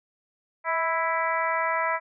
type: harmonic tone with a mistuned harmonic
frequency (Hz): 329.9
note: E4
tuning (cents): +1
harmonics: 2 / 3 / 4 / 5 / 6 / 7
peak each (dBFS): -30 / -27 / -30 / -34 / -30 / -36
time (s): 0.64-2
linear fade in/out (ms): 50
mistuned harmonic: 2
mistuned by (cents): -30
effects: none